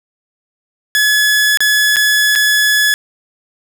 sawtooth tone with dropouts, 1703 Hz, G#6, 43 cents sharp, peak -6 dBFS, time 0.95-2.94 s, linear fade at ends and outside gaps 0 ms, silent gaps 1.573-1.605 / 1.96-1.967 / 2.353-2.358 s, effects none

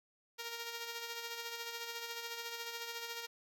5% pulse tone with tremolo, 466.2 Hz, A#4, in tune, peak -28 dBFS, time 0.38-3.27 s, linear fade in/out 20 ms, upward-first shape sine, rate 14 Hz, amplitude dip 45%, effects none

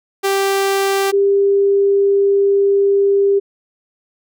sawtooth / sine tone pair in turn, 392 / 397.9 Hz, G4 / G4, 0 / +26 cents, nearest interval unison, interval 26 cents, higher second, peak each -10 dBFS, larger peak neither, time 0.23-1.12 / 1.12-3.4 s, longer second, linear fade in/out 20 ms, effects none

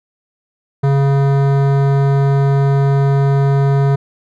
sine tone with hard clipping, 138.59 Hz, C#3, in tune, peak -12 dBFS, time 0.83-3.96 s, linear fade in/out 10 ms, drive 16 dB, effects none

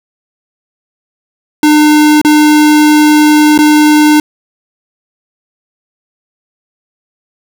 square tone with dropouts, 301.7 Hz, D4, 47 cents sharp, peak -4 dBFS, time 1.63-4.2 s, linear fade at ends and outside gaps 2 ms, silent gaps 2.215-2.248 / 3.578-3.588 s, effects none

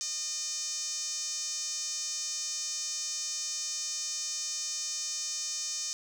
5% pulse tone with band-pass filter, 610 Hz, D#5, 34 cents flat, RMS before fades -35 dBFS, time 0.01-5.93 s, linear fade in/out 0 ms, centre 6200 Hz, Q 4.2, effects 9-bit

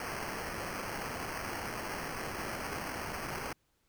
blue noise with sample-and-hold, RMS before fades -39 dBFS, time 0-3.53 s, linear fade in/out 2 ms, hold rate 3675 Hz, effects pink hiss -75 dBFS RMS until 3.88 s

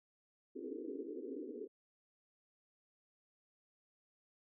white band-pass noise, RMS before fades -45 dBFS, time 0.55-1.68 s, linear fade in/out 20 ms, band 250 to 460 Hz, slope 96 dB/octave, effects none

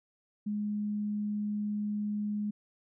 sine tone, 208.5 Hz, G#3, 7 cents sharp, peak -30 dBFS, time 0.46-2.51 s, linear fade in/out 10 ms, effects none

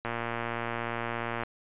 click train, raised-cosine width 0.5 ms, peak -17 dBFS, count 163, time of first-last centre 0.05-1.435 s, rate 117 Hz, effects resampled to 8000 Hz

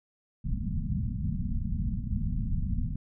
pink low-pass noise, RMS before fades -30 dBFS, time 0.44-2.96 s, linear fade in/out 5 ms, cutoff 240 Hz, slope 96 dB/octave, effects none

